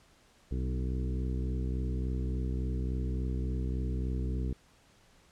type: harmonic tone with a mistuned harmonic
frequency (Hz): 63.5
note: B1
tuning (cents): +49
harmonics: 1 / 2 / 3 / 4 / 5 / 6 / 7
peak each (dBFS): -31 / -37 / -41 / -43 / -45 / -47 / -48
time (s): 0.51-4.53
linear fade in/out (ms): 5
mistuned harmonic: 4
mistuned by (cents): +17
effects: pink hiss -63 dBFS RMS until 5.31 s + low-pass 9000 Hz 12 dB/octave